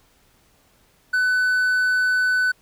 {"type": "tone", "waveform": "triangle", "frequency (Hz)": 1500, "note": "F#6", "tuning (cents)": 23, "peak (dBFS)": -15, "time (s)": [1.13, 2.52], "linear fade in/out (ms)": 10, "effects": ["pink hiss -59 dBFS RMS until 2.61 s"]}